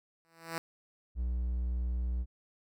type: tone with exponential growth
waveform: 5% pulse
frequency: 164.81 Hz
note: E3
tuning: in tune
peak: -21 dBFS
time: 0.25-0.58 s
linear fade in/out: 0 ms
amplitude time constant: 70 ms
type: tone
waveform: triangle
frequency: 60.9 Hz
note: B1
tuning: 24 cents flat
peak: -28 dBFS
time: 1.15-2.26 s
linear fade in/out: 50 ms
effects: none